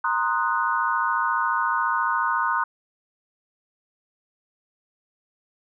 sine chord, C half-diminished seventh, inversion third, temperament equal, 932.3 / 1046.5 / 1244.5 / 1480 Hz, Bb5 / C6 / Eb6 / Gb6, 0 / 0 / 0 / 0 cents, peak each -26 dBFS, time 0.04-2.64 s, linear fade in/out 5 ms, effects none

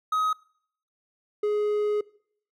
triangle tone pair in turn, 1264 / 418.4 Hz, D#6 / G#4, +27 / +13 cents, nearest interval octave + perfect fifth, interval 1914 cents, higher first, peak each -20 dBFS, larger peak neither, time 0.12-0.33 / 1.43-2.01 s, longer second, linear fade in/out 5 ms, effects noise-tail reverb RT60 0.6 s tail -22 dB re dry

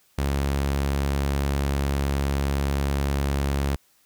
sawtooth tone, 69.7 Hz, C#2, 10 cents sharp, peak -18 dBFS, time 0.18-3.76 s, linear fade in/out 5 ms, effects white hiss -62 dBFS RMS until 4.05 s

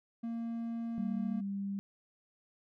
triangle tone, 230.9 Hz, A#3, 16 cents flat, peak -33 dBFS, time 0.23-1.41 s, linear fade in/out 10 ms
sine tone with pitch glide, 196 to 198.16 Hz, G3 to G3, 0 to +19 cents, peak -34 dBFS, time 0.98-1.79 s, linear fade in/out 0 ms, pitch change +19 cents, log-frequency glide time 1.26-1.33 s
effects none

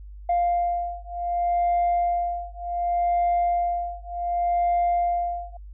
sine beating tone pair, 698.5 / 699.17 Hz, F5 / F5, 0 / +2 cents, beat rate 0.67 Hz, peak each -23 dBFS, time 0.29-5.57 s, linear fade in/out 5 ms, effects tanh soft clip ceiling -16 dBFS + added 50 Hz sine -38 dBFS peak until 5.73 s

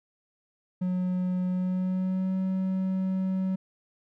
triangle tone with pitch glide, 182.3 to 188.51 Hz, F#3 to F#3, -25 to +33 cents, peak -23 dBFS, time 0.81-3.56 s, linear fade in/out 10 ms, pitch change +58 cents, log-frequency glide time 1.48-2.36 s, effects none

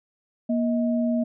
sine tone pair together, 237.3 / 633.5 Hz, A#3 / D#5, +31 / +31 cents, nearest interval octave + perfect fourth, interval 1700 cents, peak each -21 / -28 dBFS, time 0.49-1.24 s, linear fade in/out 10 ms, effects none

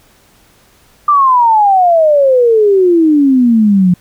sine exponential sweep, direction down, 1200 to 174.61 Hz, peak -5 dBFS, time 1.08-3.94 s, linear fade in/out 5 ms, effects pink hiss -48 dBFS RMS until 4 s

